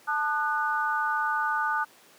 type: chord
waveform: sine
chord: D# diminished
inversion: second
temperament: equal with one note detuned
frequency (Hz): 880 / 1214 / 1480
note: A5 / D#6 / F#6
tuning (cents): 0 / -43 / 0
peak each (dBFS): -29 / -29 / -28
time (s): 0.07-1.85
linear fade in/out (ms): 20
effects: pink hiss -55 dBFS RMS until 2.18 s + high-pass 300 Hz 12 dB/octave